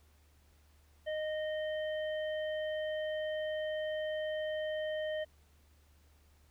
harmonic tone, 618 Hz, D#5, 12 cents flat, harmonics 1 / 3 / 5, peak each -34 / -44 / -48 dBFS, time 1.06-5.25 s, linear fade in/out 20 ms, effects added 74 Hz sine -63 dBFS peak until 6.5 s + pink hiss -70 dBFS RMS until 6.5 s

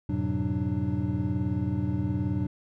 triangle tone cluster, 88.6 / 107.4 / 126.3 / 186.7 / 296.7 Hz, F2 / A2 / B2 / F#3 / D4, +25 / -41 / +39 / +16 / +18 cents, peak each -30 dBFS, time 0.09-2.47 s, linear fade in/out 5 ms, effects none

